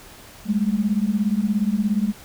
sine beating tone pair, 199.4 / 216.4 Hz, G3 / A3, +30 / -29 cents, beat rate 17 Hz, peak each -21 / -21 dBFS, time 0.45-2.14 s, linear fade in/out 50 ms, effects pink hiss -44 dBFS RMS until 2.24 s

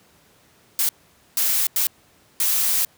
blue noise bursts at uneven times, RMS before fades -20 dBFS, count 4, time 0.79-0.89 / 1.37-1.67 / 1.76-1.87 / 2.4-2.85 s, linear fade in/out 2 ms, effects pink hiss -56 dBFS RMS until 2.97 s + high-pass 80 Hz 12 dB/octave

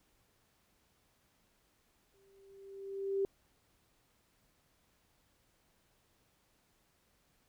sine tone with exponential growth, 392 Hz, G4, in tune, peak -28 dBFS, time 2.14-3.25 s, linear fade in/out 1 ms, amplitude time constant 240 ms, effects pink hiss -73 dBFS RMS until 7.48 s

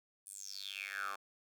10% pulse tone with high-pass filter sweep, 98.5 Hz, G2, 9 cents sharp, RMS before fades -44 dBFS, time 0.26-1.16 s, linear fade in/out 10 ms, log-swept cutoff 9900 to 1000 Hz, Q 7.8, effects none

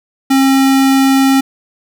square tone, 269.2 Hz, C4, 49 cents sharp, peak -8 dBFS, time 0.3-1.41 s, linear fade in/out 10 ms, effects none

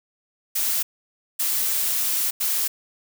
blue noise bursts at uneven times, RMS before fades -23 dBFS, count 3, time 0.55-0.83 / 1.39-2.31 / 2.4-2.68 s, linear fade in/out 10 ms, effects none

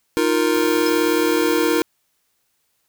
square chord, Eb suspended second, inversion none, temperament just, 311.1 / 350 / 466.7 Hz, Eb4 / F4 / Bb4, 0 / +4 / +2 cents, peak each -21 dBFS, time 0.17-1.82 s, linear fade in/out 0 ms
white band-stop noise, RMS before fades -34 dBFS, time 0.54-1.82 s, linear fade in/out 5 ms, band 1400 to 14000 Hz, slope 48 dB/octave
sine tone with exponential decay, 5150 Hz, E8, 41 cents flat, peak -23 dBFS, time 0.86-0.95 s, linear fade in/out 5 ms, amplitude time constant 19 ms
effects white hiss -68 dBFS RMS until 2.88 s

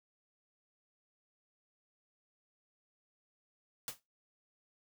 white noise with exponential decay, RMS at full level -36 dBFS, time 3.88-4 s, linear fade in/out 1 ms, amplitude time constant 24 ms, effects noise-tail reverb RT60 0.2 s tail -17 dB re dry

